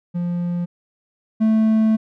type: tone pair in turn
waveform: triangle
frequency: 174.61 / 219.6 Hz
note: F3 / A3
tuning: 0 / -3 cents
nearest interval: major third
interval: 397 cents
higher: second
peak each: -18 / -11 dBFS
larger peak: second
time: 0.14-0.66 / 1.4-1.97 s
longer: second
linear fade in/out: 20 ms
effects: none

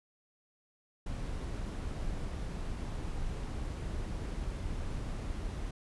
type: noise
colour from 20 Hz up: brown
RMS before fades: -37 dBFS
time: 1.06-5.71 s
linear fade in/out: 5 ms
effects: resampled to 24000 Hz

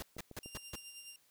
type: noise bursts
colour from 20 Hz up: pink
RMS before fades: -43 dBFS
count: 5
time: 0-0.755 s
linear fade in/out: 0 ms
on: 23 ms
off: 160 ms
type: click train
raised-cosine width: 2 ms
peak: -36 dBFS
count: 4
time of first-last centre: 0.02-0.46 s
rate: 6.82 Hz
type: tone with tremolo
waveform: 15% pulse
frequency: 2791 Hz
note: F7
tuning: 2 cents flat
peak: -40 dBFS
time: 0.43-1.16 s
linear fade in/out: 2 ms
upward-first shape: sine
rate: 9.5 Hz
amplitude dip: 50%
effects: white hiss -70 dBFS RMS until 1.3 s

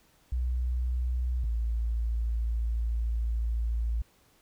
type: tone pair in turn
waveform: sine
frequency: 61.74 / 56.87 Hz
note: B1 / A#1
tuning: 0 / -42 cents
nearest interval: minor second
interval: 142 cents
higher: first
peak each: -26 dBFS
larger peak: neither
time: 0.32-1.44 / 1.44-4.02 s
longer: second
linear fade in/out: 5 ms
effects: pink hiss -64 dBFS RMS until 4.41 s

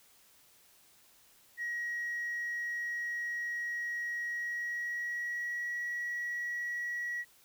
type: tone with pitch glide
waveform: sine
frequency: 1900 to 1922.1 Hz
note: A#6 to B6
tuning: +33 to -47 cents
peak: -32 dBFS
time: 1.57-7.25 s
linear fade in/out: 50 ms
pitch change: +20 cents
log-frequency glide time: 4.3-5.74 s
effects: tanh soft clip ceiling -31 dBFS + white hiss -63 dBFS RMS until 7.44 s

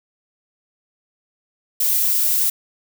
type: noise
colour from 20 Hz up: violet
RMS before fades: -18 dBFS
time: 1.8-2.5 s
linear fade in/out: 5 ms
effects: none

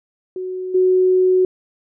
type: tone with level steps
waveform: sine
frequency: 370 Hz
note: F#4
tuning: in tune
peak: -23 / -11 dBFS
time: 0.36-1.45 s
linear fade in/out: 2 ms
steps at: 0.74 s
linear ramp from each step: 10 ms
effects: none

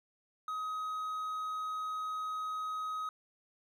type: tone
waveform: triangle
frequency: 1263 Hz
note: D#6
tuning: 26 cents sharp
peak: -33 dBFS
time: 0.48-3.09 s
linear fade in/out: 2 ms
effects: none

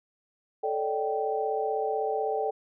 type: tone cluster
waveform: sine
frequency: 438.3 / 570 / 606 / 779 Hz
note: A4 / C#5 / D#5 / G5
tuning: -7 / +48 / -46 / -11 cents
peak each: -29 / -36 / -35 / -30 dBFS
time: 0.63-2.51 s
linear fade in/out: 10 ms
effects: none

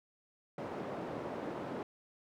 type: band-pass noise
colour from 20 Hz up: white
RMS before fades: -41 dBFS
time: 0.58-1.83 s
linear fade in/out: 2 ms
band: 170 to 590 Hz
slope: 12 dB/octave
effects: none

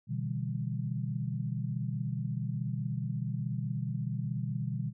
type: chord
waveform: sine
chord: E minor seventh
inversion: second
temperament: just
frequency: 123.61 / 148.33 / 164.81 / 197.78 Hz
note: B2 / D3 / E3 / G3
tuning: +2 / +18 / 0 / +16 cents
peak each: -34 / -37 / -39 / -39 dBFS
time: 0.07-4.93 s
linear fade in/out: 50 ms
effects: none

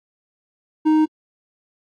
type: tone with hard clipping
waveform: sine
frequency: 311 Hz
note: D#4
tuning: 1 cent flat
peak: -14 dBFS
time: 0.85-1.06 s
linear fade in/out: 20 ms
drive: 6 dB
effects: AAC 32 kbps

